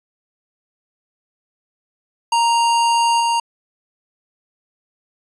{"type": "tone with level steps", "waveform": "square", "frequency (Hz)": 932.3, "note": "A#5", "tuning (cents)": 0, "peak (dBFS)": [-14, -16], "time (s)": [2.32, 3.4], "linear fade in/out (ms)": 5, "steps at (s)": 3.2, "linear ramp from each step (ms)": 5, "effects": ["resampled to 24000 Hz"]}